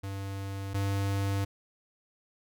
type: tone pair in turn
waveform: square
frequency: 98 / 98.8 Hz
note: G2 / G2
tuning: 0 / +14 cents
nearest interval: unison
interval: 14 cents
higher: second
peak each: -35 / -28 dBFS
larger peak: second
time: 0.03-0.74 / 0.74-1.45 s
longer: neither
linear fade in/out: 10 ms
effects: none